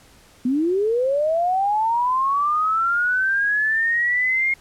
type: linear sweep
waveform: sine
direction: up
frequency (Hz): 239.3 to 2147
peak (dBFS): -17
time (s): 0.45-4.54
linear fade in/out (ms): 5
effects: pink hiss -51 dBFS RMS until 4.6 s + low-pass 12000 Hz 12 dB/octave